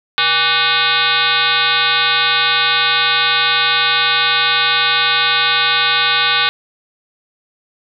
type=tone with frequency modulation; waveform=sine; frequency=2516 Hz; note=D#7; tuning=19 cents sharp; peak=-11 dBFS; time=0.18-6.49 s; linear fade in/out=0 ms; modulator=340 Hz; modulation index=4.5; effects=none